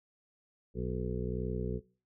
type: harmonic tone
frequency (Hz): 61.9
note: B1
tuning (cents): +5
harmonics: 1 / 2 / 3 / 4 / 6 / 7 / 8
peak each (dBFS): -38 / -39 / -38 / -44 / -41 / -40 / -47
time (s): 0.74-1.81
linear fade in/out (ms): 50
effects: noise-tail reverb RT60 0.4 s tail -22 dB re dry